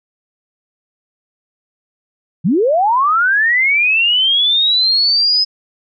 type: linear sweep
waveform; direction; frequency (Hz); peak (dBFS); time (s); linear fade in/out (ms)
sine; up; 139 to 5100; -10; 2.44-5.45; 20
effects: none